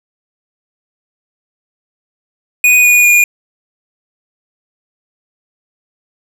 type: tone with pitch steps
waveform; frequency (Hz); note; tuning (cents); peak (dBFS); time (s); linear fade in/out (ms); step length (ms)
square; 2476 / 2455 / 2433; D#7 / D#7 / D#7; -9 / -24 / -39; -6; 2.64-3.24; 2; 200
effects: none